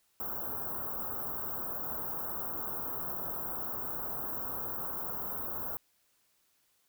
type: band-stop noise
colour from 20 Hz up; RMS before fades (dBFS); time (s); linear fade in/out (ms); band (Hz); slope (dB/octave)
white; -37; 0.2-5.77; 0; 1400 to 14000; 48
effects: white hiss -72 dBFS RMS until 6.88 s